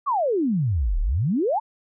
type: exponential two-way sweep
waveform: sine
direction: down then up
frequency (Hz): 1198 to 34.65 to 954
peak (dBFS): -19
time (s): 0.06-1.6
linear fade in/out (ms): 20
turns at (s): 1
effects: none